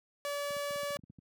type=tone; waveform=sawtooth; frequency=574 Hz; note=D5; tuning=40 cents flat; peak=-30 dBFS; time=0.25-0.97 s; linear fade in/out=0 ms
type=clicks; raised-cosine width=5 ms; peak=-35 dBFS; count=11; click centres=0.507 / 0.566 / 0.708 / 0.759 / 0.832 / 0.906 / 0.96 / 0.992 / 1.037 / 1.1 / 1.187 s
effects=high-pass 150 Hz 12 dB/octave